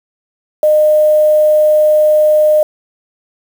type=tone with quantisation; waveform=sine; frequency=610 Hz; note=D#5; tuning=34 cents flat; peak=-6 dBFS; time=0.63-2.63 s; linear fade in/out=2 ms; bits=5; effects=none